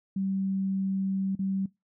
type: tone with dropouts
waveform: sine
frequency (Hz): 192.9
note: G3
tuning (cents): -28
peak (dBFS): -26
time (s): 0.16-1.66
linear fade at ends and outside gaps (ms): 5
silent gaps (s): 1.353-1.391
effects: noise-tail reverb RT60 0.2 s tail -21 dB re dry